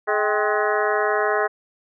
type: harmonic tone with a mistuned harmonic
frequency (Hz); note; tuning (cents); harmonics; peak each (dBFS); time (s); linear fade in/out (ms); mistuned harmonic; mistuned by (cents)
211.2; G#3; +29; 2 / 3 / 4 / 5 / 6 / 7 / 8 / 9; -23 / -25 / -26 / -27 / -28 / -28 / -29 / -30; 0.07-1.48; 20; 4; -120
effects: none